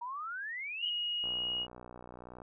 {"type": "exponential sweep", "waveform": "sine", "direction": "up", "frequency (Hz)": [931, 3136], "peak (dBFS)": -37, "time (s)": [0.01, 0.9], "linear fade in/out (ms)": 10}
{"type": "tone", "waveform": "sine", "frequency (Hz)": 2883, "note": "F#7", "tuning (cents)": -46, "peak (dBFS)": -32, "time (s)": [0.8, 1.67], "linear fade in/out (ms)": 50}
{"type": "click train", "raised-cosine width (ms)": 1, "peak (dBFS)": -34, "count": 73, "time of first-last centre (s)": [1.24, 2.418], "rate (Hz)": 61.1}
{"effects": []}